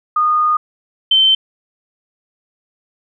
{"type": "tone pair in turn", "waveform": "sine", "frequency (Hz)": [1228, 3094], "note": ["D#6", "G7"], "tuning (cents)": [-23, -23], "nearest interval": "octave + major third", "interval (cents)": 1600, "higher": "second", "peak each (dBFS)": [-11, -8], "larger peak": "second", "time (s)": [[0.16, 0.57], [1.11, 1.35]], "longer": "first", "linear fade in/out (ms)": 5, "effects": []}